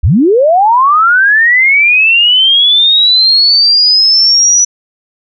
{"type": "linear sweep", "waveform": "sine", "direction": "up", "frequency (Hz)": [49.74, 5930], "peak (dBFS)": -4, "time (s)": [0.03, 4.65], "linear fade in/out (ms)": 10, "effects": []}